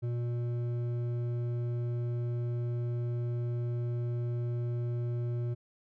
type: tone with hard clipping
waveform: sine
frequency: 120 Hz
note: B2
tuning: 49 cents flat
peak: -32 dBFS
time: 0.02-5.55 s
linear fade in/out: 20 ms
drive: 8 dB
effects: none